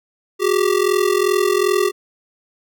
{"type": "ring-modulated tone", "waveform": "square", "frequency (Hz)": 388.7, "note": "G4", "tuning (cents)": -15, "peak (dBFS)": -12, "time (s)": [0.39, 1.92], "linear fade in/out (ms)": 50, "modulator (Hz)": 21.3, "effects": []}